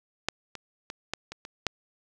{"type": "clicks", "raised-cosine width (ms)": 0.2, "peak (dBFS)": [-8, -21, -19, -12, -21, -23, -8], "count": 7, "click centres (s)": [0.286, 0.553, 0.901, 1.136, 1.32, 1.451, 1.667], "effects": []}